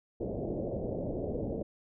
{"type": "low-pass noise", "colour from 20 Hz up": "white", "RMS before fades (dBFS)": -35, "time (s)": [0.2, 1.63], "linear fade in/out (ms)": 10, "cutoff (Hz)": 610, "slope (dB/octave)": 48, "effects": []}